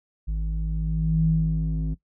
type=tone with low-pass filter sweep; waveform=square; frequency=53 Hz; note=G#1; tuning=36 cents sharp; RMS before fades=-24 dBFS; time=0.27-1.95 s; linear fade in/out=20 ms; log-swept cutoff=110 to 210 Hz; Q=7.9; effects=noise-tail reverb RT60 0.1 s tail -17 dB re dry